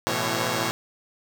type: tone cluster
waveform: 5% pulse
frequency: 111 / 125.6 / 168.3 / 549 Hz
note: A2 / B2 / E3 / C#5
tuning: +16 / +30 / +36 / -17 cents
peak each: -18 dBFS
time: 0.07-0.71 s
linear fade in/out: 0 ms
effects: none